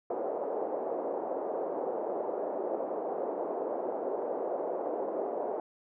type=band-pass noise; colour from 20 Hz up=pink; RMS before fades=-34 dBFS; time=0.1-5.6 s; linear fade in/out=2 ms; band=400 to 700 Hz; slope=24 dB/octave; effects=none